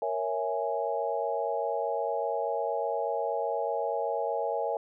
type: chord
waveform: sine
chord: A# half-diminished seventh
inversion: none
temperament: equal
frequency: 466.2 / 554.4 / 659.3 / 830.6 Hz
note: A#4 / C#5 / E5 / G#5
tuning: 0 / 0 / 0 / 0 cents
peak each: -33 dBFS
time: 0.02-4.77 s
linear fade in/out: 2 ms
effects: none